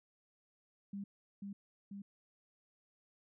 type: tone with echo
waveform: sine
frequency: 199.6 Hz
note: G3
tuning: 32 cents sharp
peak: -40 dBFS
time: 0.93-1.04 s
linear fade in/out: 5 ms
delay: 490 ms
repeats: 2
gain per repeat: -2 dB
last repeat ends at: 2.02 s
effects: none